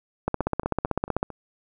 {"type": "two click trains", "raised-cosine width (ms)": 1, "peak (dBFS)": [-23, -9], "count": [5, 16], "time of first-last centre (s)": [[0.41, 1.303], [0.28, 1.229]], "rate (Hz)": [4.48, 15.8], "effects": []}